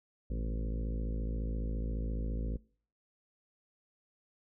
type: harmonic tone with a mistuned harmonic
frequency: 54.5 Hz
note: A1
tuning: 16 cents flat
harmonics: 1 / 2 / 3 / 4 / 5 / 6 / 7 / 8 / 9 / 10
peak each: -33 / -44 / -46 / -44 / -47 / -54 / -52 / -54 / -51 / -56 dBFS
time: 0.3-2.57 s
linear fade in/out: 5 ms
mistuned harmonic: 2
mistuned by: +110 cents
effects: noise-tail reverb RT60 0.5 s tail -24 dB re dry